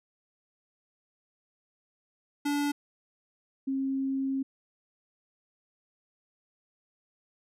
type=tone pair in turn; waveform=square / sine; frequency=288.7 / 269 Hz; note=D4 / C4; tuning=-30 / +48 cents; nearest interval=minor second; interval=122 cents; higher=first; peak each=-27 dBFS; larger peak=neither; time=2.45-2.72 / 3.67-4.43 s; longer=second; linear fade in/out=10 ms; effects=resampled to 32000 Hz